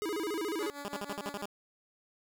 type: tone with vibrato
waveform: square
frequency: 368.4 Hz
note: F#4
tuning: 7 cents flat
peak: -33 dBFS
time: 0.02-0.7 s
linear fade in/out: 0 ms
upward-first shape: square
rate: 14 Hz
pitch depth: 220 cents each way
type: tone with tremolo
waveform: 10% pulse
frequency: 285.9 Hz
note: D4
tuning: 46 cents flat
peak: -31 dBFS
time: 0.6-1.42 s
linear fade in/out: 5 ms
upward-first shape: sine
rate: 6.3 Hz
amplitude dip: 75%
type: tone bursts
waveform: 10% pulse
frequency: 203.1 Hz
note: G#3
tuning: 38 cents flat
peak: -27 dBFS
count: 8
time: 0.85-1.456 s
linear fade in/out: 0 ms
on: 32 ms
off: 50 ms
effects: none